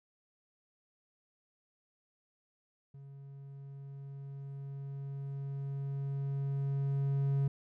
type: tone with level ramp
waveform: triangle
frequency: 138.5 Hz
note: C#3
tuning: 1 cent flat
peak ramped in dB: -46 to -25 dBFS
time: 2.94-7.48 s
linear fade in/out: 5 ms
effects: none